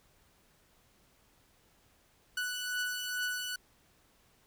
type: beating tone pair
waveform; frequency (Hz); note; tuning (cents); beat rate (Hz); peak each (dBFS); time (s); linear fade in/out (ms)
sawtooth; 1480 / 1482.3; F#6 / F#6; 0 / +3; 2.3; -36 / -31; 2.37-3.56; 5
effects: pink hiss -67 dBFS RMS until 4.46 s